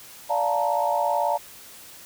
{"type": "chord", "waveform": "sine", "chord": "Bb major seventh", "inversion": "first", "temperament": "just", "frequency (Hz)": [582.7, 699.2, 874.1, 932.3], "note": ["D5", "F5", "A5", "Bb5"], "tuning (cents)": [-14, 2, -12, 0], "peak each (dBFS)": -26, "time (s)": [0.29, 1.38], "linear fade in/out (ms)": 20, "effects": ["white hiss -45 dBFS RMS until 2.05 s"]}